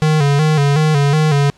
square tone with vibrato, 148.3 Hz, D3, 17 cents sharp, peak -11 dBFS, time 0.02-1.5 s, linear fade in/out 0 ms, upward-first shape square, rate 2.7 Hz, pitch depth 76 cents each way, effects pink hiss -50 dBFS RMS until 1.57 s + low-pass 7000 Hz 12 dB/octave

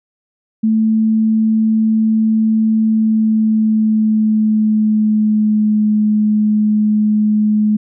sine tone with pitch glide, 220 to 212.3 Hz, A3 to G#3, 0 to +38 cents, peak -10 dBFS, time 0.63-7.77 s, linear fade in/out 10 ms, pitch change -62 cents, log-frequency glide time 2.84-5.9 s, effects none

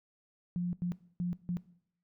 sine tone bursts at uneven times, 176.5 Hz, F3, 19 cents sharp, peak -30 dBFS, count 4, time 0.56-0.73 / 0.82-0.92 / 1.2-1.33 / 1.49-1.57 s, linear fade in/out 0 ms, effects noise-tail reverb RT60 0.7 s tail -20 dB re dry

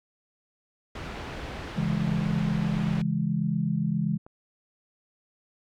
pink low-pass noise, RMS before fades -37 dBFS, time 0.95-3.02 s, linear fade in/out 5 ms, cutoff 3000 Hz, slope 12 dB/octave
sine chord, C# minor, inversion none, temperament just, 138.59 / 166.31 / 207.9 Hz, C#3 / E3 / G#3, 0 / +16 / +2 cents, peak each -30 / -27 / -28 dBFS, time 1.76-4.18 s, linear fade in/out 20 ms
clicks, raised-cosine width 1 ms, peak -31 / -40 / -34 dBFS, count 3, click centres 2.14 / 2.483 / 4.265 s
effects none

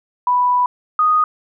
sine tone pair in turn, 987.8 / 1241.5 Hz, B5 / D#6, 0 / -4 cents, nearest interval major third, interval 396 cents, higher second, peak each -12 / -11 dBFS, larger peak second, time 0.27-0.66 / 0.99-1.24 s, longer first, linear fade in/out 2 ms, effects none

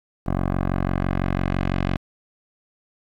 10% pulse tone with low-pass filter sweep, 45.96 Hz, F#1, 11 cents flat, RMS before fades -23 dBFS, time 0.26-1.97 s, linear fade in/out 10 ms, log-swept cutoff 1100 to 3000 Hz, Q 1, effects 8-bit

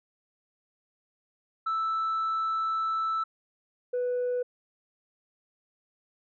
sine tone pair in turn, 1318.5 / 493.9 Hz, E6 / B4, 0 / 0 cents, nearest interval octave + perfect fourth, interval 1700 cents, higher first, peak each -24 dBFS, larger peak neither, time 1.66-3.24 / 3.93-4.43 s, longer first, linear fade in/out 10 ms, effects tanh soft clip ceiling -24 dBFS

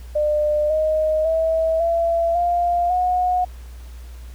sine tone with pitch steps, 600 / 623.3 / 647.5 / 672.7 / 698.8 / 726 Hz, D5 / D#5 / E5 / E5 / F5 / F#5, +37 / +3 / -31 / +35 / +1 / -33 cents, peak -16 dBFS, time 0.15-3.45 s, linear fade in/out 10 ms, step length 550 ms, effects added 60 Hz sine -34 dBFS peak until 4.34 s + pink hiss -50 dBFS RMS until 4.34 s

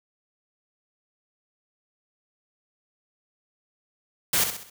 white noise with echo, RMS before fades -22 dBFS, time 4.33-4.44 s, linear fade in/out 5 ms, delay 65 ms, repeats 4, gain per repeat -7 dB, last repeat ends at 4.7 s, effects none

